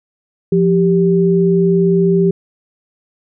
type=tone pair together; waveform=sine; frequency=174.29 / 392 Hz; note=F3 / G4; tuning=-3 / 0 cents; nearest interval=octave + major second; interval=1403 cents; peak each=-12 dBFS; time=0.52-2.31 s; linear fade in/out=5 ms; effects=none